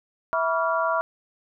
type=tone cluster; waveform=sine; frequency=655 / 976 / 1145 / 1389 Hz; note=E5 / B5 / D6 / F6; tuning=-11 / -21 / -44 / -10 cents; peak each=-25 / -27 / -27 / -27 dBFS; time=0.33-1.01 s; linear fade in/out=0 ms; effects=none